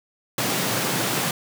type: high-pass noise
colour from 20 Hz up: pink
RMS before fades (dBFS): -24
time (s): 0.38-1.31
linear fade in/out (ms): 2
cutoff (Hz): 110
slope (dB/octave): 96
effects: none